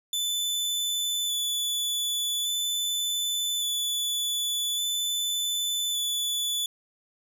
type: tone with vibrato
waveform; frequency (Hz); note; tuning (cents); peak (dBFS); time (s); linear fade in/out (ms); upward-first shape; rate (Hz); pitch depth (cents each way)
sawtooth; 3484; A7; -18; -23; 0.13-6.66; 2; square; 0.43; 12
effects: none